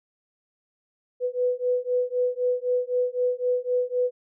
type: beating tone pair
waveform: sine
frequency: 494.6 / 498.5 Hz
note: B4 / B4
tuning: +3 / +16 cents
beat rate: 3.9 Hz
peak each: -25 dBFS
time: 1.2-4.11 s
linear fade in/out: 50 ms
effects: none